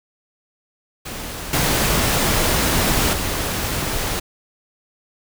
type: noise with level steps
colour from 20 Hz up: pink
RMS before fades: -30 / -18 / -23 dBFS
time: 1.05-4.2 s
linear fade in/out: 10 ms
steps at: 1.53 / 3.13 s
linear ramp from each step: 2 ms
effects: none